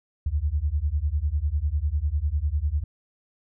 sine beating tone pair, 69.3 / 79.3 Hz, C#2 / D#2, 0 / +33 cents, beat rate 10 Hz, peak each -25 dBFS, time 0.26-2.84 s, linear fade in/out 5 ms, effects none

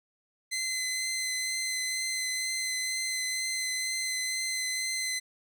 15% pulse tone with vibrato, 2049 Hz, C7, 37 cents flat, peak -23 dBFS, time 0.51-5.2 s, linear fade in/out 20 ms, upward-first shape triangle, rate 2.1 Hz, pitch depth 14 cents each way, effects none

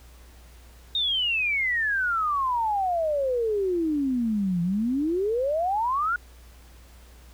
sine exponential two-way sweep, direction down then up, 3729 to 168.4 to 1462 Hz, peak -22 dBFS, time 0.95-6.16 s, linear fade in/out 2 ms, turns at 4.62 s, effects added 60 Hz sine -47 dBFS peak until 7.33 s + pink hiss -55 dBFS RMS until 7.33 s

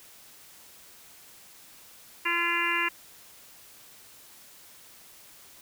harmonic tone with a mistuned harmonic, 342.8 Hz, F4, 32 cents flat, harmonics 1 / 3 / 4 / 5 / 6 / 7 / 8, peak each -37 / -31 / -36 / -31 / -31 / -32 / -31 dBFS, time 2.25-2.89 s, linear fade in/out 10 ms, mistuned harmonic 8, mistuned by +19 cents, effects white hiss -52 dBFS RMS until 5.61 s

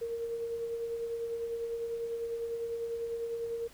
sine tone with tremolo, 463.9 Hz, A#4, 8 cents flat, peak -31 dBFS, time 0.01-3.68 s, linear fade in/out 10 ms, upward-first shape triangle, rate 10 Hz, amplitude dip 45%, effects added 66 Hz sine -65 dBFS peak until 3.73 s + pink hiss -57 dBFS RMS until 3.73 s

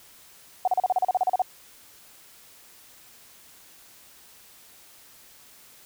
sine tone bursts, 740 Hz, F#5, in tune, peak -18 dBFS, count 13, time 0.65-1.42 s, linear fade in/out 2 ms, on 26 ms, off 36 ms, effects white hiss -52 dBFS RMS until 5.85 s

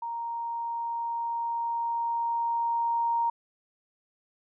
sine tone with level ramp, 932.3 Hz, A#5, in tune, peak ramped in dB -31 to -23 dBFS, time 0.02-3.3 s, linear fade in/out 5 ms, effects none

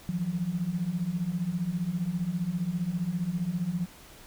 sine beating tone pair, 164.81 / 179.81 Hz, E3 / F#3, 0 / -49 cents, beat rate 15 Hz, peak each -32 / -29 dBFS, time 0.09-3.86 s, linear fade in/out 0 ms, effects pink hiss -51 dBFS RMS until 4.26 s

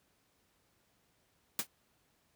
white noise with exponential decay, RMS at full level -28 dBFS, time 1.59-1.67 s, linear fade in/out 2 ms, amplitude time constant 17 ms, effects pink hiss -73 dBFS RMS until 2.35 s + high-pass 60 Hz 12 dB/octave

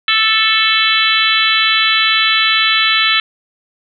harmonic tone with a mistuned harmonic, 440 Hz, A4, in tune, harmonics 3 / 4 / 5 / 6 / 7 / 8 / 9, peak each -18 / -18 / -18 / -18 / -18 / -18 / -18 dBFS, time 0.08-3.2 s, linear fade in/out 2 ms, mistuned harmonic 8, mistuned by -51 cents, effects none

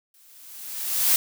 blue noise with exponential growth, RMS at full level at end -17 dBFS, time 0.14-1.16 s, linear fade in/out 1 ms, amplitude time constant 220 ms, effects none

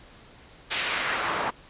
pink noise with band-pass filter sweep, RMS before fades -28 dBFS, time 0.7-1.51 s, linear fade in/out 20 ms, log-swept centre 2900 to 910 Hz, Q 1.2, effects pink hiss -51 dBFS RMS until 1.69 s + resampled to 8000 Hz

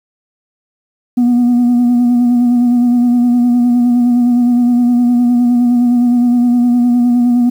sine tone with vibrato, 242.7 Hz, B3, 30 cents flat, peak -5 dBFS, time 1.17-7.5 s, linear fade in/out 10 ms, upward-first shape sine, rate 9.7 Hz, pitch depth 28 cents each way, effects tanh soft clip ceiling -6 dBFS + 7-bit

